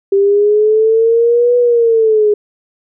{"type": "linear two-way sweep", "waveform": "sine", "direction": "up then down", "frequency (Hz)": [392, 489.8, 413.8], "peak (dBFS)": -7, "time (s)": [0.12, 2.34], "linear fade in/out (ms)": 5, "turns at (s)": 1.57, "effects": []}